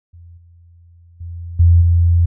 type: tone with level steps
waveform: sine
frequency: 85.5 Hz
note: F2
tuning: 36 cents flat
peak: -37 / -43 / -26 / -6 / -9 dBFS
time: 0.13-2.26 s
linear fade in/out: 10 ms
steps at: 0.37 / 1.2 / 1.59 / 1.81 s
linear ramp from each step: 10 ms
effects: none